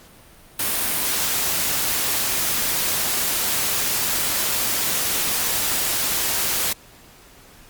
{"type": "noise", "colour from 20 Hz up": "white", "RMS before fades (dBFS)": -22, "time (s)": [0.59, 6.73], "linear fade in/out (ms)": 5, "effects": ["pink hiss -48 dBFS RMS until 7.69 s", "Opus 48 kbps"]}